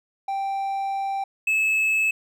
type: tone pair in turn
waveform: triangle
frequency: 784 / 2599 Hz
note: G5 / E7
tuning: 0 / -25 cents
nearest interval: octave + major sixth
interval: 2075 cents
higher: second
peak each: -22 / -17 dBFS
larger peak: second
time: 0.28-1.24 / 1.47-2.11 s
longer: first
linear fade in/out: 5 ms
effects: none